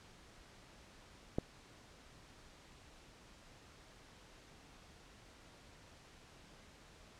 click, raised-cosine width 2 ms, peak -20 dBFS, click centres 1.385 s, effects pink hiss -60 dBFS RMS until 7.19 s + low-pass 7000 Hz 12 dB/octave

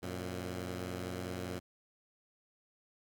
10% pulse tone pair together, 90.5 / 115.27 Hz, F#2 / A#2, -38 / -19 cents, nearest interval major third, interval 419 cents, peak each -31 / -36 dBFS, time 0.02-1.6 s, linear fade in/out 20 ms, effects none

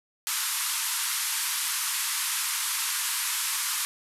white band-pass noise, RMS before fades -29 dBFS, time 0.27-3.85 s, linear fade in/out 0 ms, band 900 to 13000 Hz, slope 96 dB/octave, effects none

